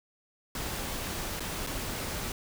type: noise with dropouts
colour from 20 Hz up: pink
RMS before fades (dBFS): -35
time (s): 0.55-2.32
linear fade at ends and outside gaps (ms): 2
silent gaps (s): 1.397-1.404 / 1.666-1.671
effects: none